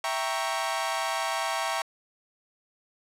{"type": "chord", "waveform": "sawtooth", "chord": "E diminished seventh", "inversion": "none", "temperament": "equal", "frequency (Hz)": [659.3, 784, 932.3, 1108.7], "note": ["E5", "G5", "Bb5", "Db6"], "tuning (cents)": [0, 0, 0, 0], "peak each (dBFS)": -29, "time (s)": [0.04, 1.82], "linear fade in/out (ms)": 2, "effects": ["low-pass 11000 Hz 12 dB/octave"]}